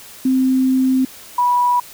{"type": "tone pair in turn", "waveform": "sine", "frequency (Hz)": [260.6, 977.9], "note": ["C4", "B5"], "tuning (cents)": [-7, -17], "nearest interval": "octave + major seventh", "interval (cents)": 2290, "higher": "second", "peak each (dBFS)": -12, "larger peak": "neither", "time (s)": [[0.25, 1.05], [1.38, 1.8]], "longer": "first", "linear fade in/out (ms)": 5, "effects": ["white hiss -39 dBFS RMS until 1.93 s"]}